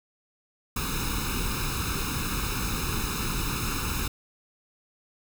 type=noise with comb filter; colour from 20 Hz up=pink; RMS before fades=-29 dBFS; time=0.76-4.08 s; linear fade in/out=5 ms; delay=0.77 ms; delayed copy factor=+1; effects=none